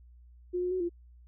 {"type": "tone with pitch steps", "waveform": "sine", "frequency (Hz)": [358.1, 360, 370.4, 345.5], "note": ["F4", "F#4", "F#4", "F4"], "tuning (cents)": [43, -47, 2, -19], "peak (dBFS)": -28, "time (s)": [0.53, 0.894], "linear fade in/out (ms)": 20, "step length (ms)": 91, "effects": ["added 60 Hz sine -52 dBFS peak until 1.27 s"]}